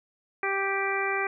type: harmonic tone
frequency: 392 Hz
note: G4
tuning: in tune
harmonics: 1 / 2 / 3 / 4 / 5 / 6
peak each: -31 / -33 / -33 / -33 / -32 / -32 dBFS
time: 0.43-1.27 s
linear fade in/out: 2 ms
effects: none